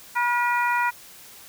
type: harmonic tone with a mistuned harmonic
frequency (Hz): 483.5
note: B4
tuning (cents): -37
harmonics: 2 / 3 / 4 / 5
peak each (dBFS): -22 / -26 / -28 / -30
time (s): 0.15-0.91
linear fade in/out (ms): 20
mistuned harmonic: 3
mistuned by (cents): -21
effects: white hiss -46 dBFS RMS until 1.48 s